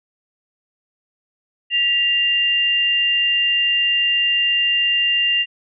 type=tone pair together; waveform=sine; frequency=1942.8 / 2794 Hz; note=B6 / F7; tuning=-29 / 0 cents; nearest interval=tritone; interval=629 cents; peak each=-24 / -15 dBFS; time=1.7-5.46 s; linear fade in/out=50 ms; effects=none